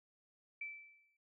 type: tone with exponential decay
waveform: sine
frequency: 2323 Hz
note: D7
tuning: 20 cents flat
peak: -39 dBFS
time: 0.61-1.17 s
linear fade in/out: 5 ms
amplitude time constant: 120 ms
effects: none